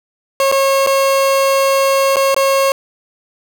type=tone with dropouts; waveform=30% pulse; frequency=544 Hz; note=C#5; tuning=33 cents flat; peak=-8 dBFS; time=0.4-2.72 s; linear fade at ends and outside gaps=1 ms; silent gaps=0.516-0.523 / 0.864-0.871 / 2.159-2.167 / 2.345-2.364 s; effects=none